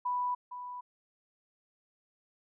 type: tone with echo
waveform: sine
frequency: 987.8 Hz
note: B5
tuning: in tune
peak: -29 dBFS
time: 0.05-0.35 s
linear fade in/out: 10 ms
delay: 460 ms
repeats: 1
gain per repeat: -10 dB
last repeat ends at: 0.81 s
effects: none